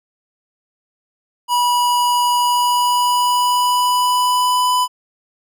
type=tone with pitch glide; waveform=square; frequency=974 to 997.9 Hz; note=B5 to B5; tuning=-24 to +18 cents; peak=-14 dBFS; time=1.48-4.88 s; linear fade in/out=50 ms; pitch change=+42 cents; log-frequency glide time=2.36-4.74 s; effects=none